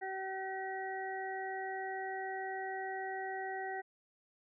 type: harmonic tone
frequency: 381.9 Hz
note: G4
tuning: 45 cents flat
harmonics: 1 / 2 / 4 / 5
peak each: -43 / -40 / -48 / -44 dBFS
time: 0.01-3.82 s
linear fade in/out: 20 ms
effects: none